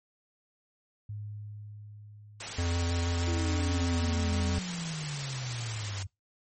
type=tone with exponential decay; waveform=sine; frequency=104.4 Hz; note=G#2; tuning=10 cents sharp; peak=-35 dBFS; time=1.09-4.59 s; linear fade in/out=5 ms; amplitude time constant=760 ms
type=noise; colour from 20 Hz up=white; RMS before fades=-37 dBFS; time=2.4-6.03 s; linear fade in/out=5 ms
type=tone with vibrato; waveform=square; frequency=85.7 Hz; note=F2; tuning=32 cents flat; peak=-28 dBFS; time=2.58-4.59 s; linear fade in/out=5 ms; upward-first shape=square; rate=6.3 Hz; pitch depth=11 cents each way
type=exponential sweep; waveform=sine; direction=down; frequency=343.3 to 94.2 Hz; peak=-34 dBFS; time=3.27-6.07 s; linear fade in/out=10 ms
effects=noise-tail reverb RT60 0.2 s tail -24 dB re dry + MP3 32 kbps